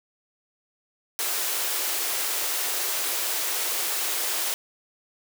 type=high-pass noise; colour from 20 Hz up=white; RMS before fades=-27 dBFS; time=1.19-4.54 s; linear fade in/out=0 ms; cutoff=320 Hz; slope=48 dB/octave; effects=none